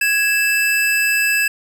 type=tone pair together; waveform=square; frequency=1662.5 / 2639 Hz; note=G#6 / E7; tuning=+1 / +1 cents; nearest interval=minor sixth; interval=800 cents; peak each=-19 / -17 dBFS; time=0.01-1.48 s; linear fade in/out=5 ms; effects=none